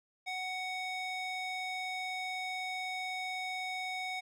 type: tone with band-pass filter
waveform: square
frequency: 744 Hz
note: F#5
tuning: 9 cents sharp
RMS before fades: -38 dBFS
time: 0.26-4.21 s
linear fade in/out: 20 ms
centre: 2500 Hz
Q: 1.1
effects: none